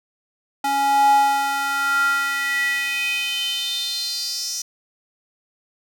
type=tone with high-pass filter sweep; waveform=square; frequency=277.8 Hz; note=C#4; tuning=4 cents sharp; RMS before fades=-21 dBFS; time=0.64-4.62 s; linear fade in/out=5 ms; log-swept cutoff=640 to 5800 Hz; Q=6.2; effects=none